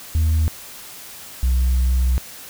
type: tone pair in turn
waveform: sine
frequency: 79.3 / 62.94 Hz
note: D#2 / B1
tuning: +33 / +33 cents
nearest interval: major third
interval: 400 cents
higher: first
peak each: -12 dBFS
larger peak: neither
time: 0.15-0.48 / 1.43-2.18 s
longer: second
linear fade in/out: 0 ms
effects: tanh soft clip ceiling -13 dBFS + white hiss -38 dBFS RMS until 2.49 s